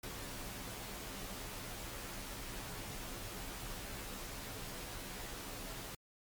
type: noise with comb filter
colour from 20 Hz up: pink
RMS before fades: -45 dBFS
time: 0.03-5.95 s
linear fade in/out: 5 ms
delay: 13 ms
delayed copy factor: -0.65
effects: MP3 96 kbps